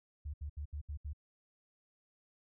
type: tone bursts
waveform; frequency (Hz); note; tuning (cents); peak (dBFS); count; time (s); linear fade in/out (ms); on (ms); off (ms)
sine; 73.42; D2; 0; -38; 6; 0.25-1.133; 10; 88; 71
effects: none